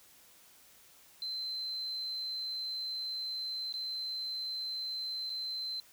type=tone with dropouts; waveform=sine; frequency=4085 Hz; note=C8; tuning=42 cents flat; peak=-35 dBFS; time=1.22-5.8 s; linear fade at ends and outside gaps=1 ms; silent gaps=3.725-3.739 / 5.296-5.301 s; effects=white hiss -60 dBFS RMS until 5.92 s